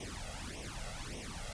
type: noise with flanger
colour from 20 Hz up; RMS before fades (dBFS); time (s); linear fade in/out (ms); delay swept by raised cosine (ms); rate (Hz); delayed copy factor
pink; -43; 0-1.53; 5; 0.33 to 1.53; 1.7; +0.85
effects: resampled to 22050 Hz